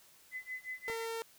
sine tone with tremolo, 2021 Hz, B6, 39 cents sharp, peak -37 dBFS, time 0.31-1.06 s, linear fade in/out 50 ms, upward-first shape sine, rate 5.6 Hz, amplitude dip 95%
sawtooth tone, 455 Hz, A#4, 42 cents flat, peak -33 dBFS, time 0.88-1.22 s, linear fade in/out 0 ms
click, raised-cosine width 1 ms, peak -31 dBFS, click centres 0.899 s
effects white hiss -62 dBFS RMS until 1.38 s

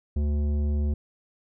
sine tone with tanh clipping, 73.42 Hz, D2, in tune, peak -24 dBFS, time 0.16-0.94 s, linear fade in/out 5 ms, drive 12 dB, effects none

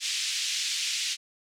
pink band-pass noise, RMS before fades -30 dBFS, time 0-1.17 s, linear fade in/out 50 ms, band 2600 to 7400 Hz, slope 24 dB/octave, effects none

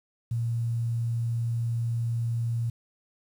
sine tone with quantisation, 116.54 Hz, A#2, in tune, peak -25 dBFS, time 0.31-2.7 s, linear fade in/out 5 ms, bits 9, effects none

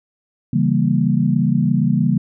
sine chord, C# diminished seventh, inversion none, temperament equal, 138.59 / 164.81 / 196 / 233.1 Hz, C#3 / E3 / G3 / Bb3, 0 / 0 / 0 / 0 cents, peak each -19 dBFS, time 0.53-2.18 s, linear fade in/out 5 ms, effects none

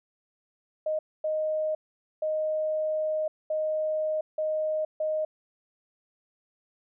sine tone bursts at uneven times, 621 Hz, D#5, 3 cents flat, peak -25 dBFS, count 6, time 0.86-0.99 / 1.24-1.75 / 2.22-3.28 / 3.5-4.21 / 4.38-4.85 / 5-5.25 s, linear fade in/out 5 ms, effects none

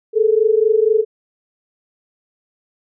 sine tone pair together, 425.8 / 450 Hz, G#4 / A4, +43 / +39 cents, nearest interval minor second, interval 96 cents, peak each -14 dBFS, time 0.13-1.05 s, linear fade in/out 50 ms, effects none

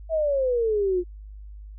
sine exponential sweep, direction down, 659.3 to 347.7 Hz, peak -20 dBFS, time 0.09-1.04 s, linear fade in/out 50 ms, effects added 51 Hz sine -38 dBFS peak until 1.78 s

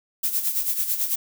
violet noise with tremolo, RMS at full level -22 dBFS, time 0.23-1.16 s, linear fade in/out 10 ms, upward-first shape sine, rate 9.1 Hz, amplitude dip 65%, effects none

